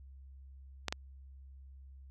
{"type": "clicks", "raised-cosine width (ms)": 0.2, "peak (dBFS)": -16, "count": 2, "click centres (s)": [0.883, 0.925], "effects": ["added 67 Hz sine -50 dBFS peak until 2.1 s"]}